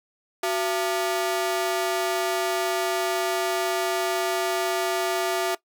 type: ring-modulated tone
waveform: sawtooth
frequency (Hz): 524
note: C5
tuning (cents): +2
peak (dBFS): -16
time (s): 0.43-5.55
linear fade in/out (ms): 5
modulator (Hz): 151
effects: noise-tail reverb RT60 0.1 s tail -19 dB re dry